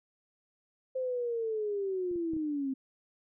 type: linear sweep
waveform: sine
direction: down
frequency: 523.3 to 261.6 Hz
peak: -30 dBFS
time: 0.95-2.74 s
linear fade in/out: 10 ms
type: clicks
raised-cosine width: 3 ms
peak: -40 / -37 / -31 / -34 dBFS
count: 4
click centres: 2.113 / 2.159 / 2.335 / 2.366 s
effects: none